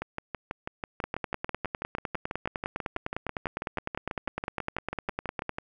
two click trains, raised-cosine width 0.5 ms, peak -15 / -17 dBFS, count 45 / 35, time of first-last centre 1.04-5.493 / 0.02-5.585 s, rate 9.88 / 6.11 Hz, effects none

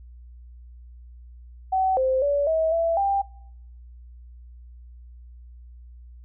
sine tone with pitch steps, 758 / 522 / 572 / 642 / 665 / 792 Hz, F#5 / C5 / D5 / E5 / E5 / G5, +42 / -4 / -46 / -46 / +15 / +18 cents, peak -19 dBFS, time 1.72-3.22 s, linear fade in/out 10 ms, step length 250 ms, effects noise-tail reverb RT60 0.8 s tail -24 dB re dry + added 60 Hz sine -42 dBFS peak until 6.24 s

